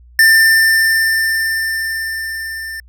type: tone with level ramp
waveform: square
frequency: 1791 Hz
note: A6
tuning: 30 cents sharp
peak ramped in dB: -6 to -25 dBFS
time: 0.19-2.8 s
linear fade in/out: 2 ms
effects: added 60 Hz sine -40 dBFS peak until 2.88 s